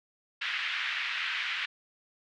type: band-pass noise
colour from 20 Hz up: pink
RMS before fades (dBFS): -33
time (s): 0.41-1.66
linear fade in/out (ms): 10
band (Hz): 1600 to 3200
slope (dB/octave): 24
effects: none